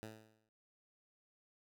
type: tone with exponential decay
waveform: 10% pulse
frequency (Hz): 109.5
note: A2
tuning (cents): -8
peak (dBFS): -36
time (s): 0.03-0.49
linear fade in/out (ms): 0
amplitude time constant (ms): 100
effects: none